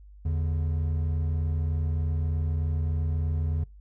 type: tone pair together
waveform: triangle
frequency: 81.11 / 144.4 Hz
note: E2 / D3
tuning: -27 / -29 cents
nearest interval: minor seventh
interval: 998 cents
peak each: -23 / -31 dBFS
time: 0.25-3.64 s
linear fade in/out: 5 ms
effects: noise-tail reverb RT60 0.2 s tail -24 dB re dry + added 50 Hz sine -46 dBFS peak until 3.8 s